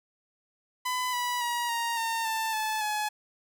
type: tone with pitch steps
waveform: sawtooth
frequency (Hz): 1004 / 979.9 / 956.4 / 933.5 / 911.1 / 889.3 / 868 / 847.2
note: B5 / B5 / A#5 / A#5 / A#5 / A5 / A5 / G#5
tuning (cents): +28 / -14 / +44 / +2 / -40 / +18 / -24 / +34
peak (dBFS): -24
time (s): 0.85-3.09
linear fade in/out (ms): 10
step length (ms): 280
effects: none